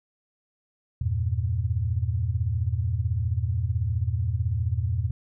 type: chord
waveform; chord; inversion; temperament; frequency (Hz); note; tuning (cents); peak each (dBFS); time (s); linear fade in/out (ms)
sine; E diminished; none; equal; 82.41 / 98 / 116.54; E2 / G2 / Bb2; 0 / 0 / 0; -27 / -28 / -27; 1.01-5.11; 5
effects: none